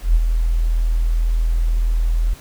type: tone with ADSR envelope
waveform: sine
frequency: 40.96 Hz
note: E1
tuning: 10 cents flat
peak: -8 dBFS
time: 0.02-2.34 s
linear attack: 130 ms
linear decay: 39 ms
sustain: -6 dB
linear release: 9 ms
effects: pink hiss -43 dBFS RMS until 2.4 s